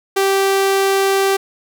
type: tone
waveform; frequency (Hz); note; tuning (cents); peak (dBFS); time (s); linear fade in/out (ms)
sawtooth; 390; G4; -9; -9; 0.16-1.37; 10
effects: none